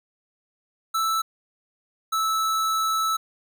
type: tone pair in turn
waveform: square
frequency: 1318.5 / 1310.1 Hz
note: E6 / E6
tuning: 0 / -11 cents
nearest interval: unison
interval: 11 cents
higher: first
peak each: -22 dBFS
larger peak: neither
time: 0.94-1.22 / 2.12-3.17 s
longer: second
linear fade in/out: 10 ms
effects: none